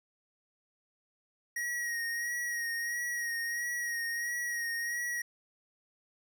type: tone with vibrato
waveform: square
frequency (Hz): 1890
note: A#6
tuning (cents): +23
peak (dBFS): -33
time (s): 1.56-5.22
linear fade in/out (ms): 5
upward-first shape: sine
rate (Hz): 1.5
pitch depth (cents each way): 32
effects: none